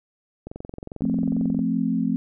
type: click train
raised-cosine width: 2 ms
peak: -21 dBFS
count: 26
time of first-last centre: 0.47-1.591 s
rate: 22.3 Hz
type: chord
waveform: sine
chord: F major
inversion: none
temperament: equal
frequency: 174.61 / 220 / 261.6 Hz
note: F3 / A3 / C4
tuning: 0 / 0 / 0 cents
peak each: -26 / -24 / -24 dBFS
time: 1.02-2.16 s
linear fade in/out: 0 ms
effects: none